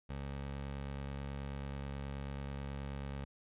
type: tone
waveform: 20% pulse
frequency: 69.3 Hz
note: C#2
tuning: in tune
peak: -35 dBFS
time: 0.09-3.25 s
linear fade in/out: 10 ms
effects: resampled to 8000 Hz